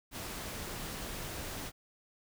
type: noise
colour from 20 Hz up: pink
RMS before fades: -41 dBFS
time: 0.11-1.72 s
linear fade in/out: 50 ms
effects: none